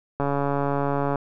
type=click train; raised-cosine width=1 ms; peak=-11 dBFS; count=136; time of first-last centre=0.2-1.157 s; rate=141 Hz; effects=none